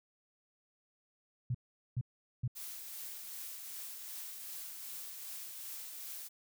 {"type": "tone bursts", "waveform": "sine", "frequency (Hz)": 123.47, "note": "B2", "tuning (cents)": 0, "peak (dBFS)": -31, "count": 3, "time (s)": [1.5, 2.478], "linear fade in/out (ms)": 5, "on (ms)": 46, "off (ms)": 420}
{"type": "noise with tremolo", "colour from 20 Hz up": "blue", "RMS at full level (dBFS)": -44, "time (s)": [2.55, 6.29], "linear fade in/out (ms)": 20, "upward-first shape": "triangle", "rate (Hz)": 2.6, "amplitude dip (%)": 35}
{"effects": []}